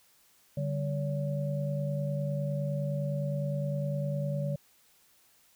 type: tone cluster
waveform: sine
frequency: 145.5 / 195.3 / 568 Hz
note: D3 / G3 / C#5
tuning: -16 / -6 / +42 cents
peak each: -30 / -38 / -36 dBFS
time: 0.57-4.56 s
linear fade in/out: 5 ms
effects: white hiss -64 dBFS RMS until 5.55 s